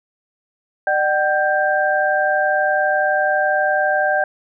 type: tone cluster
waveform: sine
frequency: 602 / 761 / 1583 Hz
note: D5 / F#5 / G6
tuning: +43 / +48 / +17 cents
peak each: -19 dBFS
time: 0.87-4.24 s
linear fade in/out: 2 ms
effects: none